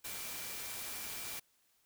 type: tone in noise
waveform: sine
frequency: 2349 Hz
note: D7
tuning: in tune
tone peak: -53 dBFS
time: 0.04-1.4 s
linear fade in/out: 10 ms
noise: white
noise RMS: -43 dBFS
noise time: 0.04-1.4 s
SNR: -13 dB
effects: white hiss -73 dBFS RMS until 1.85 s